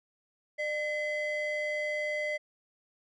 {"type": "ring-modulated tone", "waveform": "triangle", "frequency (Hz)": 1318.5, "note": "E6", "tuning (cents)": 0, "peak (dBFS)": -25, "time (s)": [0.58, 2.38], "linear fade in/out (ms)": 20, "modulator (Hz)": 717, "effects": ["resampled to 24000 Hz"]}